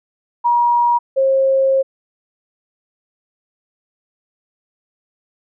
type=tone pair in turn; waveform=sine; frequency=955 / 536 Hz; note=A#5 / C5; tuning=+42 / +42 cents; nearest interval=minor seventh; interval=1000 cents; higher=first; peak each=-11 dBFS; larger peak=neither; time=0.44-0.99 / 1.16-1.83 s; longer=second; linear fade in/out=20 ms; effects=none

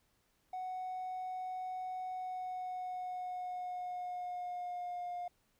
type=tone with pitch glide; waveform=triangle; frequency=741 to 710 Hz; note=F#5 to F5; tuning=+2 to +28 cents; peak=-35 dBFS; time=0.53-5.28 s; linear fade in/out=5 ms; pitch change=-74 cents; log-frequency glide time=2.1-5.14 s; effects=tanh soft clip ceiling -34 dBFS + pink hiss -75 dBFS RMS until 5.59 s

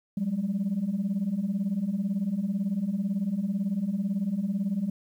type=beating tone pair; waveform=sine; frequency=185 / 203 Hz; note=F#3 / G#3; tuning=0 / -39 cents; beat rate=18 Hz; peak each=-29 / -26 dBFS; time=0.17-4.9 s; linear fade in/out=5 ms; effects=tanh soft clip ceiling -21 dBFS + 10-bit

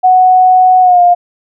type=tone with pitch glide; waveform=sine; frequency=740 to 706.2 Hz; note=F#5 to F5; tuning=0 to +19 cents; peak=-3 dBFS; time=0.03-1.15 s; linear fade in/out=20 ms; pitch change=-81 cents; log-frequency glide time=0.81-1.01 s; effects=none

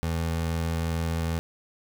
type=tone; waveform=25% pulse; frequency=82.41 Hz; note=E2; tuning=in tune; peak=-22 dBFS; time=0.03-1.39 s; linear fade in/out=0 ms; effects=none

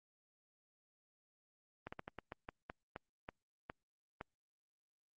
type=slowing click train; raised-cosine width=0.5 ms; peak=-29 dBFS; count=12; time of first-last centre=1.87-4.211 s; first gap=55 ms; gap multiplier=1.25; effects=Opus 32 kbps

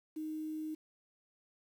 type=tone with quantisation; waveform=sine; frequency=311.1 Hz; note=D#4; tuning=in tune; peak=-37 dBFS; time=0.16-0.75 s; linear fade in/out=10 ms; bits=10; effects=none

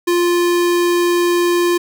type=tone; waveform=square; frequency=349.2 Hz; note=F4; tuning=in tune; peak=-13 dBFS; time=0.07-1.78 s; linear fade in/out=10 ms; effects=none

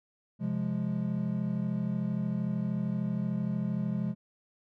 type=chord; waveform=triangle; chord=F minor; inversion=second; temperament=equal; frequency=130.81 / 174.61 / 207.7 Hz; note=C3 / F3 / Ab3; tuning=0 / 0 / 0 cents; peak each=-33 / -31 / -30 dBFS; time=0.39-4.15 s; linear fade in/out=50 ms; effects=none

